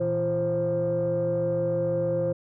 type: tone cluster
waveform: sine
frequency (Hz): 117.1 / 163.6 / 342.9 / 528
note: A#2 / E3 / F4 / C5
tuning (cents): +8 / -13 / -32 / +16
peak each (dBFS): -32 / -30 / -31 / -23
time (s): 0-2.33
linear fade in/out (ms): 10
effects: tanh soft clip ceiling -18 dBFS